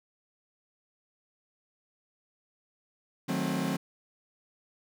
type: chord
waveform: 40% pulse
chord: D# diminished seventh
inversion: none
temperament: equal with one note detuned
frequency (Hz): 155.56 / 185 / 220 / 264.8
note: D#3 / F#3 / A3 / C4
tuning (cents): 0 / 0 / 0 / +21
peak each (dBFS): -35 / -32 / -35 / -32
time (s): 3.28-3.77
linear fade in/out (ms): 10
effects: none